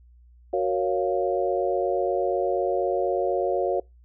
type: chord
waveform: sine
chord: Gb major seventh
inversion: none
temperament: equal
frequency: 370 / 466.2 / 554.4 / 698.5 Hz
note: Gb4 / Bb4 / Db5 / F5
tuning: 0 / 0 / 0 / 0 cents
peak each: -26 / -28 / -26 / -28 dBFS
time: 0.53-3.8 s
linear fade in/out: 5 ms
effects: noise-tail reverb RT60 0.2 s tail -25 dB re dry + added 60 Hz sine -50 dBFS peak until 4.04 s